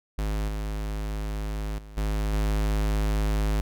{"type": "tone with level steps", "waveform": "square", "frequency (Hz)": 52.2, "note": "G#1", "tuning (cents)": 10, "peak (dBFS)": [-26, -29, -42, -25, -23], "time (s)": [0.18, 3.61], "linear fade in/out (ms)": 5, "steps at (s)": [0.48, 1.78, 1.97, 2.33], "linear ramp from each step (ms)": 5, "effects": []}